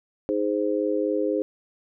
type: chord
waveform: sine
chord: Ab major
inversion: second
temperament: just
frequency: 311.5 / 415.3 / 519.1 Hz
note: Eb4 / Ab4 / C5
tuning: +2 / 0 / -14 cents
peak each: -26 dBFS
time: 0.29-1.42 s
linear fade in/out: 0 ms
effects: none